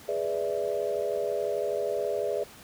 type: chord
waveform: sine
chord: E dominant seventh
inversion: first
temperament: equal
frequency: 415.3 / 493.9 / 587.3 / 659.3 Hz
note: G#4 / B4 / D5 / E5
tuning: 0 / 0 / 0 / 0 cents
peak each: -31 / -33 / -31 / -34 dBFS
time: 0.08-2.44 s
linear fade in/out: 10 ms
effects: pink hiss -49 dBFS RMS until 2.63 s + high-pass 80 Hz 12 dB/octave